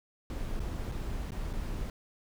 brown noise with dropouts, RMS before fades -35 dBFS, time 0.3-1.9 s, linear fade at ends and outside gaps 1 ms, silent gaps 0.595-0.602 / 0.916-0.92 / 1.306-1.319 / 1.531-1.535 s, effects none

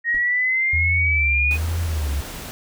sine exponential sweep, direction up, 1864.7 to 2500 Hz, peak -17 dBFS, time 0.04-1.58 s, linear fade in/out 50 ms
brown noise with exponential decay, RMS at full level -34 dBFS, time 0.14-0.31 s, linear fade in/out 2 ms, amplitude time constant 35 ms
sine tone with vibrato, 77 Hz, D#2, 17 cents flat, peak -20 dBFS, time 0.73-2.21 s, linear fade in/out 5 ms, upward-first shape sine, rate 1.2 Hz, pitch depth 170 cents each way
pink noise, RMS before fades -34 dBFS, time 1.51-2.51 s, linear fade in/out 0 ms
effects none

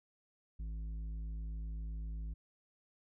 sine tone with tanh clipping, 53.9 Hz, A1, 35 cents flat, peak -40 dBFS, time 0.59-2.34 s, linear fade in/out 10 ms, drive 8 dB, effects none

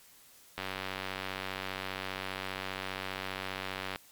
click train, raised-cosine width 0.3 ms, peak -19 dBFS, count 322, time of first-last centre 0.58-3.959 s, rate 95 Hz, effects white hiss -58 dBFS RMS until 4.11 s + MP3 96 kbps

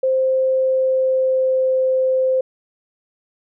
sine tone with pitch glide, 523.3 to 520 Hz, C5 to C5, 0 to -11 cents, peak -14 dBFS, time 0.03-2.41 s, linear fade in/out 5 ms, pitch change -11 cents, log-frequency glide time 0.54-1.79 s, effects none

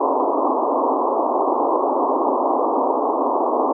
white band-pass noise, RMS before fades -19 dBFS, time 0-3.73 s, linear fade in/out 10 ms, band 250 to 1100 Hz, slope 96 dB/octave, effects none

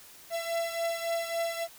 45% pulse beating tone pair, 670 / 673.6 Hz, E5 / E5, +28 / +37 cents, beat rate 3.6 Hz, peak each -31 / -35 dBFS, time 0.3-1.68 s, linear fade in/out 50 ms, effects white hiss -52 dBFS RMS until 1.78 s

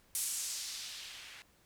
violet noise with low-pass filter sweep, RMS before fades -41 dBFS, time 0.15-1.42 s, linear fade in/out 0 ms, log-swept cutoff 10000 to 2100 Hz, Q 1.3, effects pink hiss -67 dBFS RMS until 1.65 s

